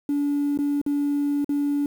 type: tone with dropouts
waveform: triangle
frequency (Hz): 287.4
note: D4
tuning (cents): -37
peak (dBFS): -17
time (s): 0.09-1.86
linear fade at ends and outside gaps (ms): 2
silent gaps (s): 0.575-0.588 / 0.815-0.863 / 1.445-1.492
effects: tanh soft clip ceiling -17 dBFS + 8-bit